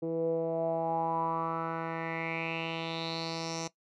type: tone with low-pass filter sweep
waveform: 10% pulse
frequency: 164.2 Hz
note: E3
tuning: 6 cents flat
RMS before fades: -33 dBFS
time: 0.02-3.68 s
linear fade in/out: 10 ms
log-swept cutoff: 410 to 6200 Hz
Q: 5.7
effects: noise-tail reverb RT60 0.1 s tail -18 dB re dry